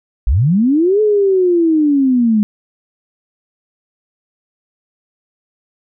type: linear two-way sweep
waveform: sine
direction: up then down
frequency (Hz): 44.79 to 432.2 to 205.4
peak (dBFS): -9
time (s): 0.27-2.43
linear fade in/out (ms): 0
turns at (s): 1.01
effects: none